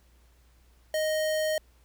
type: tone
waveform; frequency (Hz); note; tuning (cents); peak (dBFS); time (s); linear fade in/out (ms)
square; 622.3; D#5; 0; -26; 0.94-1.58; 2
effects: added 60 Hz sine -58 dBFS peak until 1.84 s + pink hiss -66 dBFS RMS until 1.84 s